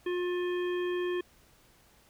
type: harmonic tone with a mistuned harmonic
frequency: 357 Hz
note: F4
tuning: 38 cents sharp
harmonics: 1 / 3 / 5 / 7 / 9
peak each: -29 / -43 / -42 / -47 / -47 dBFS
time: 0.06-1.21 s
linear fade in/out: 5 ms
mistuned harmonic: 5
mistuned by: -20 cents
effects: pink hiss -62 dBFS RMS until 2.09 s